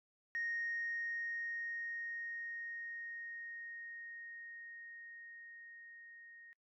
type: tone with level ramp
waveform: sine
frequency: 1862 Hz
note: A#6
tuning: 2 cents flat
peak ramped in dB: -35 to -55 dBFS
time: 0.35-6.53 s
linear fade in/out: 0 ms
effects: noise-tail reverb RT60 0.1 s tail -23 dB re dry + tanh soft clip ceiling -32 dBFS

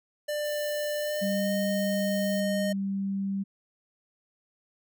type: tone with pitch glide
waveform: square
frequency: 594 to 614.9 Hz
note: D5 to D#5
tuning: +20 to -21 cents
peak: -29 dBFS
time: 0.28-2.73 s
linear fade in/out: 10 ms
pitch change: +59 cents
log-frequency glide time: 0.98-1.54 s
type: noise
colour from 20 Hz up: violet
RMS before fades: -44 dBFS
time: 0.45-2.4 s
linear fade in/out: 0 ms
type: tone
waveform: sine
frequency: 196 Hz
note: G3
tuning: in tune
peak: -27 dBFS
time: 1.21-3.44 s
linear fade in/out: 20 ms
effects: none

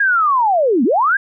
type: linear two-way sweep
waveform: sine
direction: down then up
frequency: 1661.2 to 213.6 to 1661.2 Hz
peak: -11 dBFS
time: 0-1.17 s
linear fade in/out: 5 ms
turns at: 0.84 s
effects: none

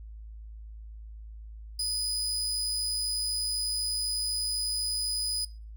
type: tone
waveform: 30% pulse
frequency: 4978 Hz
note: D#8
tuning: in tune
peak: -25 dBFS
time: 1.79-5.45 s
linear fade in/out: 5 ms
effects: noise-tail reverb RT60 0.4 s tail -24 dB re dry + added 54 Hz sine -41 dBFS peak until 5.76 s

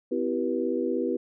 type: tone cluster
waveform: sine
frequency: 255.4 / 331 / 388.1 / 483.9 Hz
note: C4 / E4 / G4 / B4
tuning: -42 / +7 / -17 / -35 cents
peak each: -30 dBFS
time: 0.11-1.17 s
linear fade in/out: 10 ms
effects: none

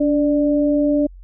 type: tone pair together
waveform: sine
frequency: 289.4 / 592 Hz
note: D4 / D5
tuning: -25 / +14 cents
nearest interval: octave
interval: 1239 cents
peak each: -15 / -19 dBFS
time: 0-1.07 s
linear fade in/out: 10 ms
effects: added 45 Hz sine -37 dBFS peak until 1.23 s

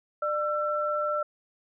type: tone pair together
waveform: sine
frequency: 598 / 1342.5 Hz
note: D5 / E6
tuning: +31 / +31 cents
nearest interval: octave + major second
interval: 1400 cents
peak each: -28 dBFS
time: 0.22-1.23 s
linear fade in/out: 5 ms
effects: none

